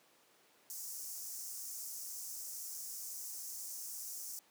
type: high-pass noise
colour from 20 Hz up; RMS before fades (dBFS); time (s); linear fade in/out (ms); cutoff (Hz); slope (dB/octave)
pink; -45; 0.7-4.39; 0; 5500; 48
effects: pink hiss -67 dBFS RMS until 4.5 s + high-pass 300 Hz 12 dB/octave

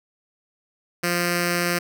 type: tone with notch filter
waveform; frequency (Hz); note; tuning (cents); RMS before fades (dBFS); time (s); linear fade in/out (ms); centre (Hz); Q
5% pulse; 174.61; F3; 0; -23; 1.03-1.79; 10; 890; 1.2
effects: none

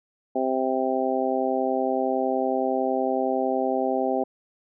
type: harmonic tone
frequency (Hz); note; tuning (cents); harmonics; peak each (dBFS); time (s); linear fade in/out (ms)
130.81; C3; 0; 2 / 3 / 4 / 5 / 6; -28 / -28 / -28 / -28 / -28; 0.35-4.24; 10
effects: none

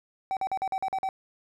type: tone bursts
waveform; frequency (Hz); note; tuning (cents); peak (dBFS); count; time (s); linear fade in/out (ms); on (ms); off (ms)
triangle; 767; G5; -38; -24; 8; 0.31-1.089; 0; 58; 45
effects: none

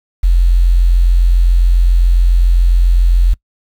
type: tone with quantisation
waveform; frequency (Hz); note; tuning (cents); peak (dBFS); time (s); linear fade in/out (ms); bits
sine; 43.65; F1; 0; -6; 0.23-3.34; 10; 6
effects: noise-tail reverb RT60 0.1 s tail -24 dB re dry

